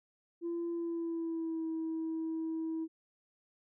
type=tone with pitch glide; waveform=sine; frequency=340.1 to 322.9 Hz; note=F4 to E4; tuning=-46 to -36 cents; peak=-32 dBFS; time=0.41-2.88 s; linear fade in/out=50 ms; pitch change=-90 cents; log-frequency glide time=0.71-1.67 s; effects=tanh soft clip ceiling -31 dBFS